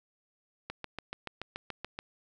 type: click train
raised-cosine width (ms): 0.3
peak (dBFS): -21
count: 10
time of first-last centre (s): 0.7-1.989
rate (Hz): 6.98
effects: none

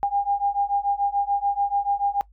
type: beating tone pair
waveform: sine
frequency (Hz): 802 / 808.9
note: G5 / G#5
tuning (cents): +39 / -46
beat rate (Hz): 6.9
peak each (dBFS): -24 / -23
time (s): 0.03-2.21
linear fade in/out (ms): 0
effects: noise-tail reverb RT60 0.1 s tail -21 dB re dry + added 50 Hz sine -50 dBFS peak until 2.32 s

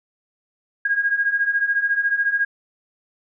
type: beating tone pair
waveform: sine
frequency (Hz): 1623 / 1637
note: G#6 / G#6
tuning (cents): -40 / -25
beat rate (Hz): 14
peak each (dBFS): -23 / -19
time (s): 0.85-2.45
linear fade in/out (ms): 5
effects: none

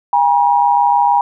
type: tone pair together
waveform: sine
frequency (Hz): 810.5 / 957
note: G#5 / A#5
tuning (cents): -42 / +45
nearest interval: minor third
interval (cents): 287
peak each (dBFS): -12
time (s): 0.13-1.21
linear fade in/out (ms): 2
effects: none

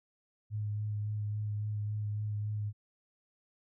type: tone with vibrato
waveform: sine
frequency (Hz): 105.2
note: G#2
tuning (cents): +23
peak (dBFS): -32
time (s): 0.5-2.73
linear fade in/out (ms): 50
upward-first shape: sine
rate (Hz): 3.6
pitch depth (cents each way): 17
effects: none

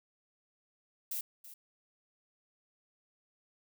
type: noise with echo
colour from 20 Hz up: violet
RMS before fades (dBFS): -37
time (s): 1.11-1.21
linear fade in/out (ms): 5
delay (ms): 330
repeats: 1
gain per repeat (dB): -14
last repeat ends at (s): 1.54
effects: none

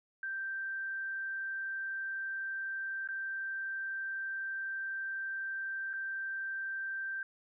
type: tone with dropouts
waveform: sine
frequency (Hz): 1568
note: G6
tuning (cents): 0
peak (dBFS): -35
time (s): 0.23-7.23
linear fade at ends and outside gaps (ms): 2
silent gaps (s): 3.075-3.087 / 5.932-5.936
effects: none

